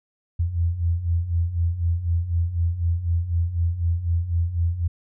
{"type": "beating tone pair", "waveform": "sine", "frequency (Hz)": [82.41, 86.41], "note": ["E2", "F2"], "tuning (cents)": [0, -18], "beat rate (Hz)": 4, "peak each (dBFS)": [-26, -21], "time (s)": [0.39, 4.88], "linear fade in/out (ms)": 10, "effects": []}